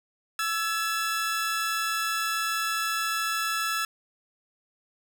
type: tone pair together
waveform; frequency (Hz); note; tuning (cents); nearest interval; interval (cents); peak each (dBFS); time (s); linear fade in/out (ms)
sawtooth; 1326.5 / 1700; E6 / G#6; +10 / +40; major third; 430; -24 / -27; 0.39-3.85; 2
effects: none